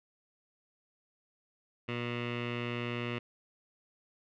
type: tone with low-pass filter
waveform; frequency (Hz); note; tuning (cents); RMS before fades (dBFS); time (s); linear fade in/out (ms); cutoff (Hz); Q
15% pulse; 120; B2; -49; -36; 1.88-3.19; 10; 2600; 4.4
effects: none